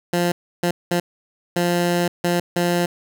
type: tone bursts at uneven times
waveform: 15% pulse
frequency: 174.61 Hz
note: F3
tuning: in tune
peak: -11 dBFS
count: 6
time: 0.13-0.32 / 0.63-0.71 / 0.91-1 / 1.56-2.08 / 2.24-2.4 / 2.56-2.86 s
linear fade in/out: 5 ms
effects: none